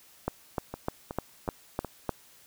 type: two click trains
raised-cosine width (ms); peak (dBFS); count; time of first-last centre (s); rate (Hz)
1; -14 / -21; 7 / 4; 0.28-2.093 / 0.74-1.847; 3.31 / 2.71
effects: white hiss -57 dBFS RMS until 2.46 s